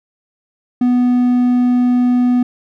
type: tone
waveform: triangle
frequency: 246.9 Hz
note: B3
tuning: in tune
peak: -8 dBFS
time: 0.81-2.43 s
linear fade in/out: 5 ms
effects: none